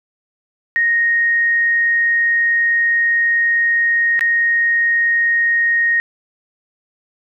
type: tone with dropouts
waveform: sine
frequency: 1864.7 Hz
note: A#6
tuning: in tune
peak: -12 dBFS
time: 0.76-6 s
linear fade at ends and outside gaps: 0 ms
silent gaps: 4.193-4.209 s
effects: none